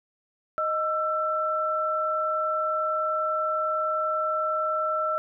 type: tone pair together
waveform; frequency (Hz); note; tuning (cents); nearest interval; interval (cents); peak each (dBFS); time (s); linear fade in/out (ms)
sine; 622.3 / 1334.7; D#5 / E6; 0 / +21; octave + minor second; 1321; -28 / -25; 0.58-5.18; 0
effects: none